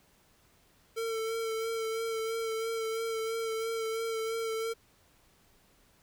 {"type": "tone with vibrato", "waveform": "square", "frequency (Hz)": 450, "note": "A4", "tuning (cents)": 39, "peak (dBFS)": -32, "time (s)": [0.96, 4.74], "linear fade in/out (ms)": 20, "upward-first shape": "sine", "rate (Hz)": 3, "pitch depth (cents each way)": 24, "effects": ["pink hiss -65 dBFS RMS until 6.02 s"]}